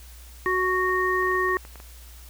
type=harmonic tone; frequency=370 Hz; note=F#4; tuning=in tune; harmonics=1 / 3 / 5; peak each=-25 / -25 / -25 dBFS; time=0.46-1.57 s; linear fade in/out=0 ms
type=clicks; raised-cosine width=0.5 ms; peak=-28 dBFS; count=9; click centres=0.893 / 1.226 / 1.272 / 1.315 / 1.353 / 1.489 / 1.651 / 1.757 / 1.801 s
effects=added 60 Hz sine -43 dBFS peak until 2.29 s + white hiss -50 dBFS RMS until 2.29 s